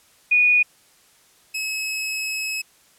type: tone pair in turn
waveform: sine / sawtooth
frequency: 2462 / 2573 Hz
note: D#7 / E7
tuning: -19 / -43 cents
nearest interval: minor second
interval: 76 cents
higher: second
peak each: -13 / -21 dBFS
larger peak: first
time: 0.31-0.63 / 1.54-2.62 s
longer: second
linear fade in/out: 10 ms
effects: white hiss -56 dBFS RMS until 2.98 s + low-pass 12000 Hz 12 dB/octave